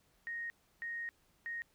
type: tone bursts at uneven times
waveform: sine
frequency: 1864.7 Hz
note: A#6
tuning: in tune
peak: -38 dBFS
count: 3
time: 0.27-0.5 / 0.82-1.09 / 1.46-1.62 s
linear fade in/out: 0 ms
effects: pink hiss -72 dBFS RMS until 1.74 s